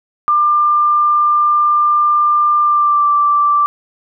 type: tone with pitch glide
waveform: sine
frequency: 1194 to 1170.8 Hz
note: D6 to D6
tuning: +28 to -6 cents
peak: -9 dBFS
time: 0.28-3.66 s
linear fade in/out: 0 ms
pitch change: -34 cents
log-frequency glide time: 2.61-3.08 s
effects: none